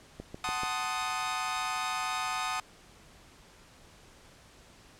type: click train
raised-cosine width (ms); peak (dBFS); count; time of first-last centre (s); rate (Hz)
2; -26; 4; 0.2-0.634; 6.91
type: chord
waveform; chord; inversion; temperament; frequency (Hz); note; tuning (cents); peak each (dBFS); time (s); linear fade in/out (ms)
sawtooth; F# diminished seventh; none; equal with one note detuned; 746 / 880 / 1046.5 / 1244.5; F#5 / A5 / C6 / Eb6; +14 / 0 / 0 / 0; -33 / -34 / -36 / -30; 0.44-2.6; 2
effects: pink hiss -56 dBFS RMS until 4.99 s + low-pass 9000 Hz 12 dB/octave